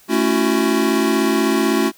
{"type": "chord", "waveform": "square", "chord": "F# minor seventh", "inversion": "first", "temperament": "equal with one note detuned", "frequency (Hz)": [220, 277.2, 334, 370], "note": ["A3", "C#4", "E4", "F#4"], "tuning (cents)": [0, 0, 23, 0], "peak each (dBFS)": -21, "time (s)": [0.08, 1.92], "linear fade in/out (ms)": 50, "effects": ["white hiss -50 dBFS RMS until 1.97 s"]}